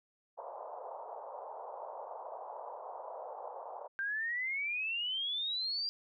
white band-pass noise, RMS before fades -45 dBFS, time 0.37-3.88 s, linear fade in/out 20 ms, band 490 to 980 Hz, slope 48 dB/octave
sine exponential sweep, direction up, 1568 to 4801 Hz, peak -33 dBFS, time 3.99-5.89 s, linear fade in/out 0 ms
effects none

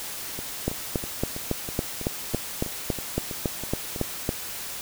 two click trains, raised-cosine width 2 ms, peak -10 / -20 dBFS, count 14 / 12, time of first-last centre 0.68-4.291 / 0.39-3.961 s, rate 3.6 / 3.08 Hz, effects white hiss -35 dBFS RMS until 4.81 s

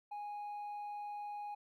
triangle tone with hard clipping, 827 Hz, G#5, 8 cents flat, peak -40 dBFS, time 0.11-1.55 s, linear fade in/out 10 ms, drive 1 dB, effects none

